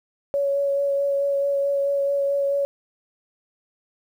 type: tone with vibrato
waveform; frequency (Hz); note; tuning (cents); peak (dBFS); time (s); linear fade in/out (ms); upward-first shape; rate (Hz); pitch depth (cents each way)
sine; 560; C#5; +18; -19; 0.34-2.65; 0; sine; 4.6; 12
effects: 9-bit